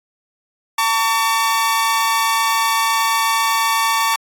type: tone pair together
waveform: sawtooth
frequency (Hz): 902 / 1134.5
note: A5 / C#6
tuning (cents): +43 / +40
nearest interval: major third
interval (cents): 397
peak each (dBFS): -14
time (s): 0.78-4.16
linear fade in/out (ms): 5
effects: AAC 64 kbps